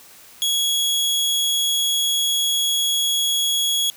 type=tone; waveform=sawtooth; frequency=3336 Hz; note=G#7; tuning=7 cents sharp; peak=-15 dBFS; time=0.42-3.9 s; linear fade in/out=0 ms; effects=white hiss -46 dBFS RMS until 3.96 s + high-pass 60 Hz 12 dB/octave